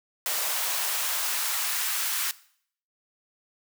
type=noise with high-pass filter sweep; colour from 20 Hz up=white; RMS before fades=-28 dBFS; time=0.26-2.31 s; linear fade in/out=0 ms; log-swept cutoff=600 to 1400 Hz; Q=1.2; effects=noise-tail reverb RT60 0.6 s tail -19 dB re dry